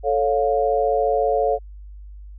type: chord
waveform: sine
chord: A augmented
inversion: none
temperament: equal with one note detuned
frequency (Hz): 440 / 554.4 / 706.2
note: A4 / C#5 / E#5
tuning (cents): 0 / 0 / +19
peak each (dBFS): -21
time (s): 0.03-1.59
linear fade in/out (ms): 50
effects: added 50 Hz sine -36 dBFS peak until 2.38 s